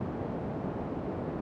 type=band-pass noise; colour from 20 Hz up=pink; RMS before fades=-35 dBFS; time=0-1.41 s; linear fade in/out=10 ms; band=120 to 630 Hz; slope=12 dB/octave; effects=none